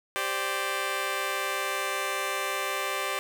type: chord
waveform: 10% pulse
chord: G suspended fourth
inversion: none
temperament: just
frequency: 392 / 522.7 / 588 Hz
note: G4 / C5 / D5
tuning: 0 / -2 / +2 cents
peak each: -25 dBFS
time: 0.16-3.19 s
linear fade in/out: 0 ms
effects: none